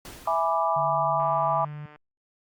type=noise with exponential decay; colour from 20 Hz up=pink; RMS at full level=-40 dBFS; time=0.05-1.07 s; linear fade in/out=2 ms; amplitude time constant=220 ms
type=chord; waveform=sine; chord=E dominant seventh; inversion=none; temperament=equal; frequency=659.3 / 830.6 / 987.8 / 1174.7 Hz; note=E5 / G#5 / B5 / D6; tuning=0 / 0 / 0 / 0 cents; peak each=-27 dBFS; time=0.27-1.65 s; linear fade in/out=5 ms
type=tone; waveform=sine; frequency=147.9 Hz; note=D3; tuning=13 cents sharp; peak=-34 dBFS; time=0.76-1.86 s; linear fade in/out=5 ms
type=click train; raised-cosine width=0.5 ms; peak=-34 dBFS; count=115; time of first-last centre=1.2-1.96 s; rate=150 Hz
effects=Opus 48 kbps